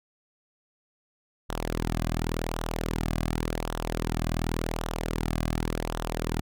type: tone with flanger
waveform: sawtooth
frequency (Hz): 40.48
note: E1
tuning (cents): -31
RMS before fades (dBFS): -30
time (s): 1.49-6.41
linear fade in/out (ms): 10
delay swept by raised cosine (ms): 0.42 to 2.22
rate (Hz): 0.89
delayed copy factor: -0.6
effects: none